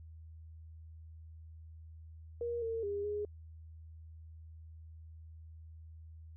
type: tone with pitch steps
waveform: sine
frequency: 473.3 / 454.1 / 405.2 / 415.1 Hz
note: A#4 / A#4 / G#4 / G#4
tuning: +26 / -45 / -43 / -1 cents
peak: -34 dBFS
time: 2.41-3.25 s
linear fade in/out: 2 ms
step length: 210 ms
effects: added 80 Hz sine -49 dBFS peak until 6.36 s